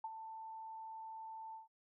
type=tone with ADSR envelope; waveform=sine; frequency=888 Hz; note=A5; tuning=16 cents sharp; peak=-38 dBFS; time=0.04-1.68 s; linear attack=4 ms; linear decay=38 ms; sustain=-8 dB; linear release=140 ms; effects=none